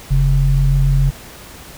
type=tone pair together; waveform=sine; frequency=43.18 / 137.1 Hz; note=F1 / C#3; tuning=-19 / -19 cents; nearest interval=octave + minor sixth; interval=2000 cents; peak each=-13 dBFS; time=0.1-1.11 s; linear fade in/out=20 ms; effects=pink hiss -37 dBFS RMS until 1.77 s